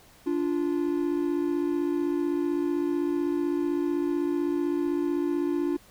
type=tone pair together; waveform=triangle; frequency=291.3 / 347.1 Hz; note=D4 / F4; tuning=-14 / -11 cents; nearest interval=minor third; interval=303 cents; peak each=-25 dBFS; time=0.26-5.77 s; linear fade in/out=10 ms; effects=pink hiss -55 dBFS RMS until 5.9 s